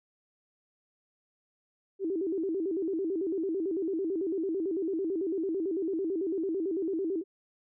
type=tone with vibrato; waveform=sine; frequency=355.1 Hz; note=F4; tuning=29 cents sharp; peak=-28 dBFS; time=1.99-7.24 s; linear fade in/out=50 ms; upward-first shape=square; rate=9 Hz; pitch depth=160 cents each way; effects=none